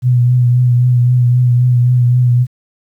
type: tone with vibrato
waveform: sine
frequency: 123.47 Hz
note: B2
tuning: in tune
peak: -7 dBFS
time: 0.02-2.47 s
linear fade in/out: 50 ms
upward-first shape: triangle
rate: 3.8 Hz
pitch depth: 35 cents each way
effects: 8-bit